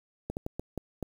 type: slowing click train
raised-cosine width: 2 ms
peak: -20 dBFS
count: 6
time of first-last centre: 0.3-1.027 s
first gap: 69 ms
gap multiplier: 1.38
effects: 8-bit